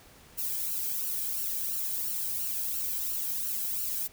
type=noise with flanger; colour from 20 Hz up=violet; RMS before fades=-32 dBFS; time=0.37-4.08 s; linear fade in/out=20 ms; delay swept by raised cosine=0.69 to 1.29 ms; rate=2.9 Hz; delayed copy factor=+0.9; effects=pink hiss -55 dBFS RMS until 4.12 s